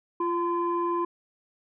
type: tone pair together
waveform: sine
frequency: 345.8 / 1025 Hz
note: F4 / C6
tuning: -17 / -36 cents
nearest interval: octave + perfect fifth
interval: 1881 cents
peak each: -26 dBFS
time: 0.2-1.05 s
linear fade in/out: 5 ms
effects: tanh soft clip ceiling -18 dBFS